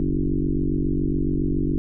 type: tone with frequency modulation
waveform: sine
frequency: 150 Hz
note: D3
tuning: 37 cents sharp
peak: -19 dBFS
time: 0-1.78 s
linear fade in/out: 0 ms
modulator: 47.2 Hz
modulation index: 4.1
effects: none